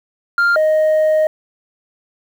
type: tone pair in turn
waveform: sine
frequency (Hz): 1396.9 / 622.2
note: F6 / D#5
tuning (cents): 0 / 0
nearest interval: octave + major second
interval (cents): 1400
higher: first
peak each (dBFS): -8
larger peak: neither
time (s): 0.38-0.56 / 0.56-1.27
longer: second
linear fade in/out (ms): 2
effects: tanh soft clip ceiling -10 dBFS + 7-bit